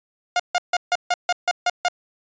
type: tone bursts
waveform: sawtooth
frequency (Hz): 712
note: F5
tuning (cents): +33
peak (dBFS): -13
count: 9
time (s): 0.36-1.884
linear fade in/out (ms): 2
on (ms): 36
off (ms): 150
effects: resampled to 16000 Hz